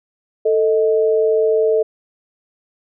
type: tone pair together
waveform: sine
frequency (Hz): 442.6 / 626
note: A4 / D#5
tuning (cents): +10 / +10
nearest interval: tritone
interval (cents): 600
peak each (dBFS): -13 / -19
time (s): 0.45-1.83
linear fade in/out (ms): 10
effects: none